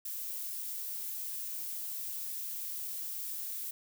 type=noise; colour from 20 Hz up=violet; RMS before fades=-39 dBFS; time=0.05-3.71 s; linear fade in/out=5 ms; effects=none